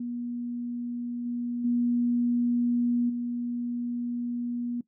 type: tone with level steps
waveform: sine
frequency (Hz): 240.7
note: B3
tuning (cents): -44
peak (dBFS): -30 / -28 / -22 / -28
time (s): 0-4.81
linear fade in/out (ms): 5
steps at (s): 1.25 / 1.64 / 3.09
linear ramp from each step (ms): 10
effects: noise-tail reverb RT60 0.1 s tail -18 dB re dry